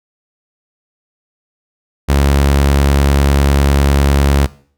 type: tone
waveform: sawtooth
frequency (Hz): 70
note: C#2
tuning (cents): +18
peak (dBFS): -5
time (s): 2.08-4.47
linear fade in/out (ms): 20
effects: noise-tail reverb RT60 0.5 s tail -19 dB re dry

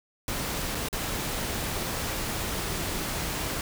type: noise with dropouts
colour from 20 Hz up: pink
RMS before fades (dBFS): -31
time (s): 0.28-3.61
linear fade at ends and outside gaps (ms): 1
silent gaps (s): 0.748-0.752 / 0.886-0.928
effects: none

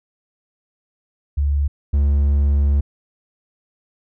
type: tone pair in turn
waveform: sine / triangle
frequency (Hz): 71.5 / 71.09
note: D2 / C#2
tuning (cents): -46 / +44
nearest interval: unison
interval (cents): 10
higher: first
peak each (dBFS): -15 / -11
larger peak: second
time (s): 1.37-1.68 / 1.93-2.81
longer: second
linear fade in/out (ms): 10
effects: none

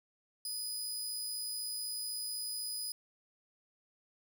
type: tone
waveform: 20% pulse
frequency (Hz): 4978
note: D#8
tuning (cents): 0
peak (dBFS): -31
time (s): 0.45-2.92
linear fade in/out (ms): 2
effects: none

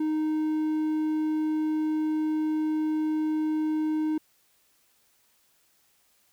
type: tone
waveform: triangle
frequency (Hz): 310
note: D#4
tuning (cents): -6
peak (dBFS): -22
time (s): 0-4.18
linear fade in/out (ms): 5
effects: white hiss -66 dBFS RMS until 6.32 s

